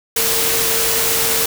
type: tone in noise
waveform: sine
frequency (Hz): 454.8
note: A#4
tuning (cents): -43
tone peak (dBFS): -25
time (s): 0.16-1.46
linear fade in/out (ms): 5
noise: white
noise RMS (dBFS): -17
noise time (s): 0.16-1.46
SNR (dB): -11
effects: none